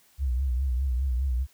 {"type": "tone with vibrato", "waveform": "sine", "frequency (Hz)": 64.5, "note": "C2", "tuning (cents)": -24, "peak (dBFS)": -23, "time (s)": [0.18, 1.47], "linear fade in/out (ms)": 50, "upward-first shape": "triangle", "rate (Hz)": 4.9, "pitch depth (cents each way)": 140, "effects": ["white hiss -61 dBFS RMS until 1.53 s"]}